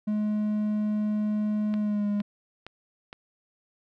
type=tone with pitch glide; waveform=triangle; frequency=211.3 to 205.5 Hz; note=G#3 to G#3; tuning=+30 to -18 cents; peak=-22 dBFS; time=0.07-2.22 s; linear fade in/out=10 ms; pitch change=-48 cents; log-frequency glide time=1.77-2.07 s
type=click train; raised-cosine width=0.3 ms; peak=-24 dBFS; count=4; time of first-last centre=1.74-3.129 s; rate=2.16 Hz
effects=none